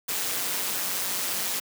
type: noise with amplitude modulation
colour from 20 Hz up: white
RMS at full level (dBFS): -26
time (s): 0.08-1.6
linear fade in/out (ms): 10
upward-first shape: sine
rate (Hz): 186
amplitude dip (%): 60
effects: high-pass 150 Hz 12 dB/octave